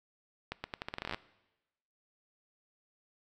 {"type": "accelerating click train", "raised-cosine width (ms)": 0.3, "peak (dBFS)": -20, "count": 15, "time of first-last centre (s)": [0.52, 1.145], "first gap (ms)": 120, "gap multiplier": 0.82, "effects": ["noise-tail reverb RT60 1.0 s tail -19 dB re dry"]}